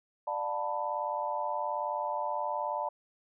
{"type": "chord", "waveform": "sine", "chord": "B half-diminished seventh", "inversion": "first", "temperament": "just", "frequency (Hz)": [592.7, 711.2, 889, 987.8], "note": ["D5", "F5", "A5", "B5"], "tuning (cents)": [16, 31, 18, 0], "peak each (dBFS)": [-36, -39, -34, -36], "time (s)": [0.27, 2.89], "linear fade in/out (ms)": 5, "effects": []}